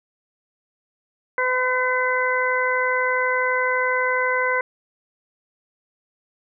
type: harmonic tone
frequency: 507 Hz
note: B4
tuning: 45 cents sharp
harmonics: 1 / 2 / 3 / 4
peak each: -24 / -24 / -24 / -24 dBFS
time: 1.38-4.61 s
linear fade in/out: 2 ms
effects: none